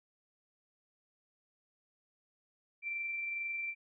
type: tone with amplitude modulation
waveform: sine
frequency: 2349 Hz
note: D7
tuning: in tune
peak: -34 dBFS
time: 2.82-3.75 s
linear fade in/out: 50 ms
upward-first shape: sine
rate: 22.2 Hz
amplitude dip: 25%
effects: none